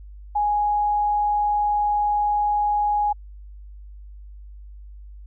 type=tone; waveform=sine; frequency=830.6 Hz; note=G#5; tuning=in tune; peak=-18 dBFS; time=0.35-3.13 s; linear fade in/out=10 ms; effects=added 50 Hz sine -38 dBFS peak until 5.26 s